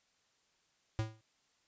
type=tone with exponential decay; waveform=square; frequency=110 Hz; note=A2; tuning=in tune; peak=-29 dBFS; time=0.99-1.21 s; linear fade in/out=0 ms; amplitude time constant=47 ms; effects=white hiss -74 dBFS RMS until 1.67 s + resampled to 16000 Hz